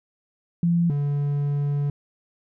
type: tone pair in turn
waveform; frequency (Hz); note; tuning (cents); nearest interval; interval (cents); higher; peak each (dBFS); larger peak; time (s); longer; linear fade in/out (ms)
sine / triangle; 170.9 / 143.71; F3 / D3; -37 / -37; minor third; 300; first; -17 / -19; first; 0.63-0.9 / 0.9-1.9; second; 2
effects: none